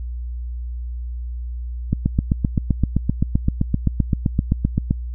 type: click train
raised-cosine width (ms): 5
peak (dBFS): -4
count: 24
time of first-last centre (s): 1.93-4.909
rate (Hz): 7.72
effects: added 60 Hz sine -25 dBFS peak until 5.14 s